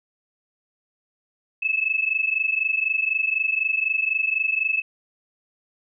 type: tone pair together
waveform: sine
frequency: 2592 / 2616 Hz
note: E7 / E7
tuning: -30 / -14 cents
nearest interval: unison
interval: 16 cents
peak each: -23 dBFS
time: 1.62-4.82 s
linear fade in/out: 10 ms
effects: none